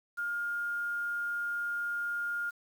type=tone with quantisation; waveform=sine; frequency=1414 Hz; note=F6; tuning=21 cents sharp; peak=-31 dBFS; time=0.17-2.51 s; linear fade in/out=20 ms; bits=9; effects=none